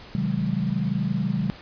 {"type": "chord", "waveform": "sine", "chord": "Ab dominant seventh", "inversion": "first", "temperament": "just", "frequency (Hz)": [129.78, 155.74, 186.89, 207.7], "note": ["C3", "Eb3", "Gb3", "Ab3"], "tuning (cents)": [-14, 2, 18, 0], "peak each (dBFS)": [-29, -28, -26, -28], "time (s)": [0.15, 1.5], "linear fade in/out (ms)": 0, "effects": ["pink hiss -44 dBFS RMS until 1.61 s", "resampled to 11025 Hz"]}